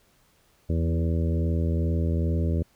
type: harmonic tone with a mistuned harmonic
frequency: 82.41 Hz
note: E2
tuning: in tune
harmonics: 1 / 2 / 3 / 4 / 5 / 6 / 7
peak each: -23 / -29 / -33 / -35 / -37 / -39 / -40 dBFS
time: 0.69-2.63 s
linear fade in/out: 10 ms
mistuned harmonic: 3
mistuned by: -15 cents
effects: pink hiss -63 dBFS RMS until 2.75 s